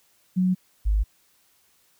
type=tone pair in turn; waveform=sine; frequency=184.1 / 51.66 Hz; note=F#3 / G#1; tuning=-8 / -8 cents; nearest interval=octave + minor seventh; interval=2200 cents; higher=first; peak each=-18 dBFS; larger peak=neither; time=0.36-0.55 / 0.85-1.04 s; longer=neither; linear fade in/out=20 ms; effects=white hiss -63 dBFS RMS until 1.99 s